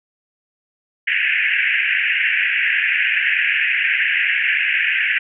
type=band-pass noise; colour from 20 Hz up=pink; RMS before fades=-18 dBFS; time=1.07-5.19 s; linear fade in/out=10 ms; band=1600 to 2800 Hz; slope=96 dB/octave; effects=none